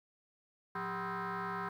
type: tone with frequency modulation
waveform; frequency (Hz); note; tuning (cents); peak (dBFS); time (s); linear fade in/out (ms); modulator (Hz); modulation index
sine; 110; A2; 0; -34; 0.75-1.69; 5; 289; 5.2
effects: tanh soft clip ceiling -33 dBFS + 11-bit